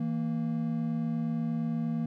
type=tone pair together; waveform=triangle; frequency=162.7 / 231.2 Hz; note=E3 / A#3; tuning=-22 / -14 cents; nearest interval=tritone; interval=608 cents; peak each=-30 / -28 dBFS; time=0-2.06 s; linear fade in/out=5 ms; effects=none